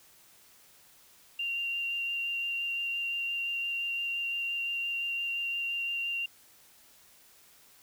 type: tone with vibrato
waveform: sine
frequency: 2773 Hz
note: F7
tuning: 13 cents flat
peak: -30 dBFS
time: 1.39-6.26 s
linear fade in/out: 5 ms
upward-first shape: sine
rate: 5.8 Hz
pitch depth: 11 cents each way
effects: white hiss -59 dBFS RMS until 7.82 s